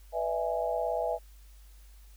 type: chord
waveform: sine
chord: E dominant seventh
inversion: second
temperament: equal with one note detuned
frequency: 493.9 / 601.8 / 659.3 / 830.6 Hz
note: B4 / D5 / E5 / G#5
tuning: 0 / +42 / 0 / 0 cents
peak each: -34 / -35 / -31 / -35 dBFS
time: 0.12-1.19 s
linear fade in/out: 50 ms
effects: added 50 Hz sine -50 dBFS peak until 2.16 s + white hiss -63 dBFS RMS until 2.16 s